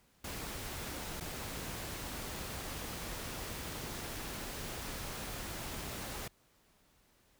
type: noise with dropouts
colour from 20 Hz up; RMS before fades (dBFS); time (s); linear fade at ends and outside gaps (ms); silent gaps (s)
pink; -42; 0.24-6.28; 5; 1.201-1.207
effects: pink hiss -69 dBFS RMS until 7.39 s